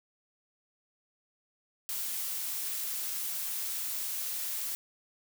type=noise; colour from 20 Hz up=blue; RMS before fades=-35 dBFS; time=1.89-4.75 s; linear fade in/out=0 ms; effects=none